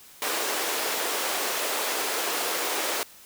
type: high-pass noise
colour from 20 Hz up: pink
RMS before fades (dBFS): -28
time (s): 0.22-3.03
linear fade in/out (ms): 0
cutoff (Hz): 370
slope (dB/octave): 24
effects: white hiss -50 dBFS RMS until 3.25 s